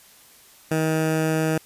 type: tone with notch filter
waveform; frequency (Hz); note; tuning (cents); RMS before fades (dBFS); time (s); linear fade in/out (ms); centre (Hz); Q
15% pulse; 158.4; D#3; +31; -22; 0.71-1.58; 5; 4000; 1.6
effects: white hiss -51 dBFS RMS until 1.65 s + resampled to 32000 Hz